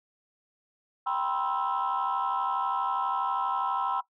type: chord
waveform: sine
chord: C major seventh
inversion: second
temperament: equal with one note detuned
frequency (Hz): 784 / 974.2 / 1046.5 / 1318.5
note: G5 / B5 / C6 / E6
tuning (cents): 0 / -24 / 0 / 0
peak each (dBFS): -31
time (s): 1.06-4.01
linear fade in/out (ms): 10
effects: noise-tail reverb RT60 0.1 s tail -17 dB re dry + tanh soft clip ceiling -20 dBFS